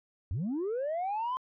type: linear sweep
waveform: sine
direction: up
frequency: 73.42 to 1046.5 Hz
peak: -28 dBFS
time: 0.31-1.37 s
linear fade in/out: 0 ms
effects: tanh soft clip ceiling -28 dBFS